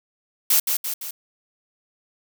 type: noise with echo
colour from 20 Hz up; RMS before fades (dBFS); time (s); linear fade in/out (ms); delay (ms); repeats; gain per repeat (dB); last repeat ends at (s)
blue; -17; 0.5-0.6; 5; 170; 3; -5; 1.11
effects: none